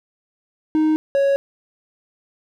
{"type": "tone pair in turn", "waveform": "triangle", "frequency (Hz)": [311.1, 554.3], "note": ["D#4", "C#5"], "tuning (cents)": [0, 0], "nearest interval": "minor seventh", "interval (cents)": 1000, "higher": "second", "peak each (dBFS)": -12, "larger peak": "neither", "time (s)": [[0.75, 0.96], [1.15, 1.36]], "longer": "neither", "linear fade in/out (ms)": 0, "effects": []}